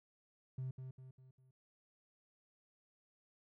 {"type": "tone with echo", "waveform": "triangle", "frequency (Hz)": 130, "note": "C3", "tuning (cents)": -11, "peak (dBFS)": -36, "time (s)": [0.58, 0.71], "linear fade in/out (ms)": 5, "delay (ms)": 200, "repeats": 4, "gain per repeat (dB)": -7, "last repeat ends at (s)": 1.51, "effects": ["tanh soft clip ceiling -35 dBFS"]}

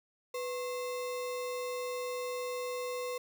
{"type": "tone with sample-and-hold", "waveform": "sine", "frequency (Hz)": 496.4, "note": "B4", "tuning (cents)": 9, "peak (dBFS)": -34, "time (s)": [0.34, 3.18], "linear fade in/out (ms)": 5, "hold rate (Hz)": 1575, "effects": []}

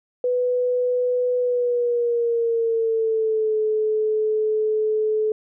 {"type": "tone with pitch glide", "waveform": "sine", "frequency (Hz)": [495.8, 431.6], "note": ["B4", "A4"], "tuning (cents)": [7, -33], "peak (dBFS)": -18, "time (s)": [0.24, 5.32], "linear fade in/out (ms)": 2, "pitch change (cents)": -240, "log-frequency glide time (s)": [1.38, 3.57], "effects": []}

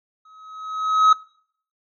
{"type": "tone with exponential growth", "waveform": "triangle", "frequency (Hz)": 1276, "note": "D#6", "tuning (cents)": 43, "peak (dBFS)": -6, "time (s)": [0.25, 1.13], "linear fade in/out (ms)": 5, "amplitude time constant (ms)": 190, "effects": ["noise-tail reverb RT60 0.6 s tail -24 dB re dry", "MP3 32 kbps"]}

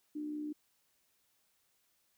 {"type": "tone with amplitude modulation", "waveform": "sine", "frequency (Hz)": 300, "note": "D4", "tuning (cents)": 37, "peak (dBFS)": -35, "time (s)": [0.15, 0.53], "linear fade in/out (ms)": 10, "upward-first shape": "sine", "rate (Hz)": 65.6, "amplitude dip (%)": 40, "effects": ["white hiss -75 dBFS RMS until 2.17 s"]}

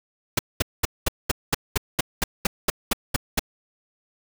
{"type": "noise bursts", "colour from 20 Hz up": "pink", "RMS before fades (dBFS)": -20, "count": 14, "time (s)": [0.37, 3.394], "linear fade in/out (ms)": 5, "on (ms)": 21, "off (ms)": 210, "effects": []}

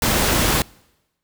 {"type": "noise", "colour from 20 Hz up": "pink", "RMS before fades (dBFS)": -18, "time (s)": [0.02, 0.62], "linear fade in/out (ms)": 2, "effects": ["noise-tail reverb RT60 1.0 s tail -26 dB re dry"]}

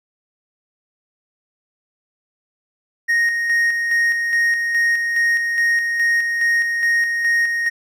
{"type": "tone with tremolo", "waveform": "triangle", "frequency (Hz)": 1864.7, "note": "A#6", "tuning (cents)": 0, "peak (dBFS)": -12, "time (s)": [3.08, 7.7], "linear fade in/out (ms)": 20, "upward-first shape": "square", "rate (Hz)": 2.4, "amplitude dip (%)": 40, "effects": []}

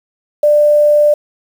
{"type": "tone with quantisation", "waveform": "sine", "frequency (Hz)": 593, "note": "D5", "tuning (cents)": 17, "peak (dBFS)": -6, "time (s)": [0.43, 1.14], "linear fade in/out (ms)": 5, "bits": 6, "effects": []}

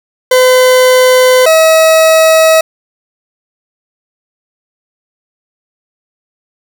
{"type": "tone pair in turn", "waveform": "40% pulse", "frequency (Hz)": [509, 641.3], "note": ["C5", "E5"], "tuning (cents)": [-48, -48], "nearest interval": "major third", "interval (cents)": 400, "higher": "second", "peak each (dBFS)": -3, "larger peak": "neither", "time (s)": [[0.31, 1.46], [1.46, 2.61]], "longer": "neither", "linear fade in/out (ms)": 5, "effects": []}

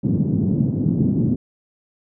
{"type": "band-pass noise", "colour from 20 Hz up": "white", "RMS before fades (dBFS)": -19, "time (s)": [0.03, 1.36], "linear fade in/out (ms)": 10, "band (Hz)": [110, 250], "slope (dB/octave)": 24, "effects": []}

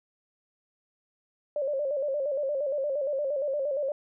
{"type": "tone with vibrato", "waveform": "sine", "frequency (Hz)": 564, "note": "C#5", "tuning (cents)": 30, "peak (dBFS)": -26, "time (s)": [1.56, 3.92], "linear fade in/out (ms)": 2, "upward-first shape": "square", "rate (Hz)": 8.6, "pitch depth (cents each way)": 81, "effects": []}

